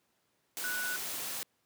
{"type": "tone in noise", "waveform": "sine", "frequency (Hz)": 1478, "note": "F#6", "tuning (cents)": -2, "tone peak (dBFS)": -34, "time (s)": [0.64, 0.96], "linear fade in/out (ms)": 0, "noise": "white", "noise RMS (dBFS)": -38, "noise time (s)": [0.57, 1.43], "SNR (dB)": 1, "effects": ["pink hiss -75 dBFS RMS until 1.65 s", "high-pass 150 Hz 12 dB/octave"]}